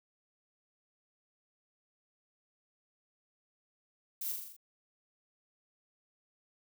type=noise with echo; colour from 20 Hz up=violet; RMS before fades=-38 dBFS; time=4.21-4.32 s; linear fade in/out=5 ms; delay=41 ms; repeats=6; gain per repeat=-3 dB; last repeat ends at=4.566 s; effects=none